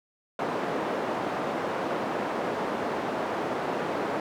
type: band-pass noise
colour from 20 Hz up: white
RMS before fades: -30 dBFS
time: 0.39-4.2 s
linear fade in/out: 2 ms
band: 230 to 800 Hz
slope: 12 dB/octave
effects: none